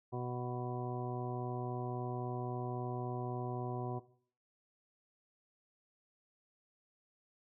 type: harmonic tone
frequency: 123.7 Hz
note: B2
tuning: 3 cents sharp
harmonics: 1 / 2 / 3 / 4 / 5 / 6 / 8 / 9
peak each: -40 / -46 / -41 / -50 / -49 / -45 / -48 / -60 dBFS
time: 0.12-4 s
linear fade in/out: 20 ms
effects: noise-tail reverb RT60 0.5 s tail -17 dB re dry